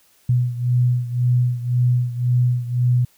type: beating tone pair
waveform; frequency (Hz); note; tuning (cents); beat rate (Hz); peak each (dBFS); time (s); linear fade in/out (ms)
sine; 122.8 / 124.7; B2 / B2; -9 / +17; 1.9; -17 / -21; 0.29-3.05; 5
effects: white hiss -57 dBFS RMS until 3.17 s